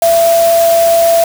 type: tone in noise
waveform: sine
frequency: 671 Hz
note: E5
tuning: 31 cents sharp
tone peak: -6 dBFS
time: 0.02-1.24 s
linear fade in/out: 2 ms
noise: white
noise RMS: -20 dBFS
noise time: 0.02-1.24 s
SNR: +11 dB
effects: none